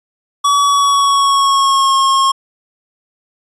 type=tone with pitch glide; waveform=square; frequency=1137 to 1081.3 Hz; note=C#6 to C#6; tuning=+44 to -43 cents; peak=-10 dBFS; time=0.44-2.32 s; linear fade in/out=10 ms; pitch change=-87 cents; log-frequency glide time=0.61-1.95 s; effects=resampled to 22050 Hz